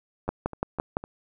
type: two click trains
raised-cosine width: 1 ms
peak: -23 / -11 dBFS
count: 4 / 5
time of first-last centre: 0.28-1.039 / 0.29-0.969 s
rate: 3.95 / 5.89 Hz
effects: none